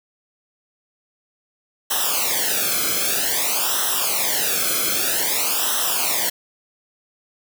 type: noise with flanger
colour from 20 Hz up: white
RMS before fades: -21 dBFS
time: 1.9-6.3 s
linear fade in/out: 10 ms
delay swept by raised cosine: 0.43 to 1.09 ms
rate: 0.52 Hz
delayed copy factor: -1
effects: none